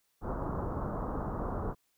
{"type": "low-pass noise", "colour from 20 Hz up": "pink", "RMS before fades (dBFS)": -35, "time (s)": [0.21, 1.75], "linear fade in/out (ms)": 50, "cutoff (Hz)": 1300, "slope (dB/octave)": 48, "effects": ["white hiss -75 dBFS RMS until 1.97 s"]}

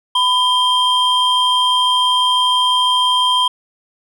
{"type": "tone pair together", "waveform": "triangle", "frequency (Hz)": [1002, 3183], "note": ["B5", "G7"], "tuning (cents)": [25, 26], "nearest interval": "octave + minor sixth", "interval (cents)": 2001, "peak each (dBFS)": -13, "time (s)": [0.15, 3.48], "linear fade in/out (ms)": 5, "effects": []}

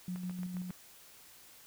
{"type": "tone with tremolo", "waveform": "sine", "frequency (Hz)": 180.8, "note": "F#3", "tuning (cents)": -40, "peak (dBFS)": -35, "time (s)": [0.08, 0.71], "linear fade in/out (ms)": 2, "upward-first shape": "square", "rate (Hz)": 6.5, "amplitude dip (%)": 40}
{"type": "click train", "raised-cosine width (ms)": 0.5, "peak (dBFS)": -35, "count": 5, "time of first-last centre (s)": [0.16, 0.705], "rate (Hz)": 7.34}
{"effects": ["white hiss -57 dBFS RMS until 1.66 s"]}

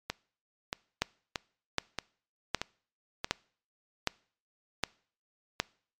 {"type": "two click trains", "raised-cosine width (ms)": 0.2, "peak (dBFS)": [-14, -9], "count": [6, 7], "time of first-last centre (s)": [[0.1, 3.245], [1.02, 5.6]], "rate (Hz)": [1.59, 1.31], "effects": ["noise-tail reverb RT60 0.5 s tail -24 dB re dry", "MP3 96 kbps"]}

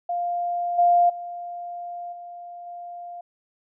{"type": "tone with level steps", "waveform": "sine", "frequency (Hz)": 700, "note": "F5", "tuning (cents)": 4, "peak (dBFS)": [-23, -14, -31, -36, -34], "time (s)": [0.09, 3.21], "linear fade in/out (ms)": 5, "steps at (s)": [0.78, 1.09, 2.12, 2.66], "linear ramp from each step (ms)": 10, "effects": []}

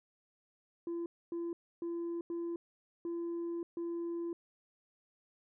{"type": "tone bursts at uneven times", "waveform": "sine", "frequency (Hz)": 340, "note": "F4", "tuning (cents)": -46, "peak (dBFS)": -33, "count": 6, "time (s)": [[0.87, 1.06], [1.32, 1.53], [1.82, 2.21], [2.3, 2.56], [3.05, 3.63], [3.77, 4.33]], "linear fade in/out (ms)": 2, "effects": ["tanh soft clip ceiling -34 dBFS"]}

